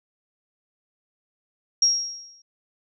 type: tone with exponential decay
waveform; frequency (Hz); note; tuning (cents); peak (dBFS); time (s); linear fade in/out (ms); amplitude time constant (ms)
sine; 5600; F8; +4; -13; 1.82-2.42; 5; 130
effects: none